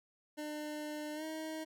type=tone with pitch glide; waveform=25% pulse; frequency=301 to 315.6 Hz; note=D4 to D#4; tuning=+43 to +25 cents; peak=-36 dBFS; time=0.37-1.65 s; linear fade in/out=20 ms; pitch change=+82 cents; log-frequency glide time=1.14-1.24 s; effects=none